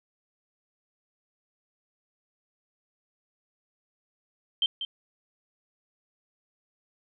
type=tone with echo; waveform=sine; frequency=3136 Hz; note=G7; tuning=in tune; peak=-21 dBFS; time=4.62-4.66 s; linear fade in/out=2 ms; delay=190 ms; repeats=1; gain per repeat=-9 dB; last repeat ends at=4.85 s; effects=none